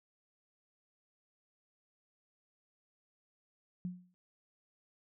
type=tone with exponential decay; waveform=sine; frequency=180.2 Hz; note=F#3; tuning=45 cents flat; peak=-33 dBFS; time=3.85-4.14 s; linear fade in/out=0 ms; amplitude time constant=61 ms; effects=none